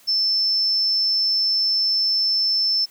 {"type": "tone", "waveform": "sine", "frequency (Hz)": 5300, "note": "E8", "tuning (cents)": 9, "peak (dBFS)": -17, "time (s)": [0.07, 2.86], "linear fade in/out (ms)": 20, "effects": ["white hiss -52 dBFS RMS until 2.9 s", "high-pass 100 Hz 12 dB/octave"]}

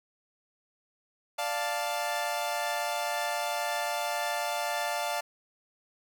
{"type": "chord", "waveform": "sawtooth", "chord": "D minor", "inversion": "none", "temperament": "equal", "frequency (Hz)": [587.3, 698.5, 880], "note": ["D5", "F5", "A5"], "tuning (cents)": [0, 0, 0], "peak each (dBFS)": [-31, -29, -30], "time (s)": [1.38, 5.21], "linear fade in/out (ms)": 10, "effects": []}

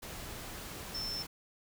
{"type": "tone in noise", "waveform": "sine", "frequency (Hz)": 5340, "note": "E8", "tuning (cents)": 22, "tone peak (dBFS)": -36, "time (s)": [0.94, 1.23], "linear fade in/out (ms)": 10, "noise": "pink", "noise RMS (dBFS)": -44, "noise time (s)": [0.02, 1.27], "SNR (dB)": 5, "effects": []}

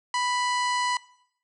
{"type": "harmonic tone with a mistuned harmonic", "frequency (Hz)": 987.8, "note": "B5", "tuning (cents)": 0, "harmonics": [1, 2, 3, 4, 5, 6, 7, 8, 9], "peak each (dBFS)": [-25, -31, -35, -37, -39, -41, -42, -43, -44], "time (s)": [0.14, 0.97], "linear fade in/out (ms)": 2, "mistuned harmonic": 4, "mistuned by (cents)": 71, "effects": ["noise-tail reverb RT60 0.7 s tail -20 dB re dry"]}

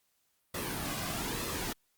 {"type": "noise with flanger", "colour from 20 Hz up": "pink", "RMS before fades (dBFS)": -36, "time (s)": [0.54, 1.73], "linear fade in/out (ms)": 5, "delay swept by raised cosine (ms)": [1.3, 2.26], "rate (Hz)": 1.1, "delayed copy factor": -0.55, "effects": ["white hiss -75 dBFS RMS until 1.97 s", "Opus 48 kbps"]}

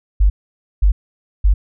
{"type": "tone bursts", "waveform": "sine", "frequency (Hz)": 49.12, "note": "G1", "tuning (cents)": 4, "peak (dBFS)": -8, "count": 3, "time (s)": [0.2, 1.54], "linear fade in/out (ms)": 10, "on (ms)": 100, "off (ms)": 520, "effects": []}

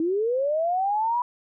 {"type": "linear sweep", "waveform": "sine", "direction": "up", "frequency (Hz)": [313.6, 987.8], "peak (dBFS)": -21, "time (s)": [0, 1.22], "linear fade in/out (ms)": 2, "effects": []}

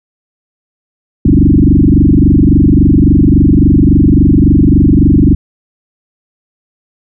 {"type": "tone with frequency modulation", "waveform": "sine", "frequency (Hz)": 178.4, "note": "F3", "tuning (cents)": 37, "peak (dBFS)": -3, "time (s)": [1.25, 5.35], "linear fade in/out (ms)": 5, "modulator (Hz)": 23.6, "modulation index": 5.8, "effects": []}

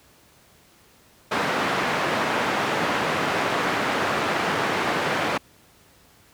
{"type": "band-pass noise", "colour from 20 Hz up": "white", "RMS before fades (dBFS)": -24, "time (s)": [1.31, 5.38], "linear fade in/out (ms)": 10, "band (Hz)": [140, 1600], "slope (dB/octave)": 12, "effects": ["pink hiss -55 dBFS RMS until 6.33 s", "high-pass 60 Hz 12 dB/octave"]}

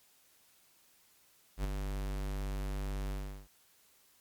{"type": "tone with ADSR envelope", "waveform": "square", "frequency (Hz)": 49, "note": "G1", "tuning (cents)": 0, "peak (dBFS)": -30, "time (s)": [1.57, 3.48], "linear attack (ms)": 73, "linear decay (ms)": 16, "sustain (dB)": -5, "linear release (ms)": 370, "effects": ["white hiss -66 dBFS RMS until 4.2 s", "MP3 96 kbps"]}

